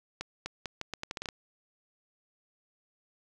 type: accelerating click train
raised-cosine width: 0.2 ms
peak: -18 dBFS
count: 11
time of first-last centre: 0.21-1.288 s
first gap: 250 ms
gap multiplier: 0.79
effects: none